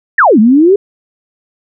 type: exponential two-way sweep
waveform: sine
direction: down then up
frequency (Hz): 1934 to 205.1 to 416.4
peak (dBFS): -3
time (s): 0.18-0.76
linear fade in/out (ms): 5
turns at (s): 0.39
effects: none